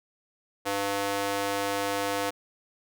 square tone with high-pass filter, 100 Hz, G2, 35 cents sharp, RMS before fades -29 dBFS, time 0.65-2.31 s, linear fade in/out 20 ms, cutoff 510 Hz, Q 1.1, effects none

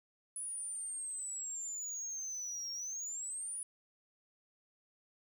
sine exponential two-way sweep, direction down then up, 9956 to 5540 to 9956 Hz, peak -36 dBFS, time 0.36-3.63 s, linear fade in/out 2 ms, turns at 2.72 s, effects tanh soft clip ceiling -38 dBFS + 11-bit

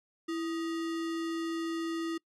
sine tone with sample-and-hold, 330.4 Hz, E4, 4 cents sharp, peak -31 dBFS, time 0.28-2.18 s, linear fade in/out 10 ms, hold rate 1575 Hz, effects noise-tail reverb RT60 0.1 s tail -24 dB re dry + low-pass 7000 Hz 12 dB/octave

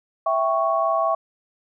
sine chord, C# diminished, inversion first, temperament equal, 659.3 / 784 / 1108.7 Hz, E5 / G5 / C#6, 0 / 0 / 0 cents, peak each -21 / -26 / -22 dBFS, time 0.26-1.15 s, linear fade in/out 5 ms, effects none

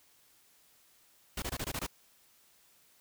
pink noise bursts, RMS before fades -36 dBFS, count 7, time 1.37-1.866 s, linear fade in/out 5 ms, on 52 ms, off 22 ms, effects white hiss -65 dBFS RMS until 3 s

